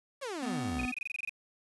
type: exponential sweep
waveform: sawtooth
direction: down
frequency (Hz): 590 to 49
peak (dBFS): -32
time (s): 0.21-0.87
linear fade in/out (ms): 20
type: tone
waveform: square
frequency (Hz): 250.5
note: B3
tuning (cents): +25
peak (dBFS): -34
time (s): 0.42-0.92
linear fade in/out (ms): 10
type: tone bursts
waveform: sine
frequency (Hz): 2489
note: D#7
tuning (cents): 0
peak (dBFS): -33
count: 12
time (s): 0.79-1.294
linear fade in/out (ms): 2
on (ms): 20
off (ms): 24
effects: resampled to 24000 Hz + 9-bit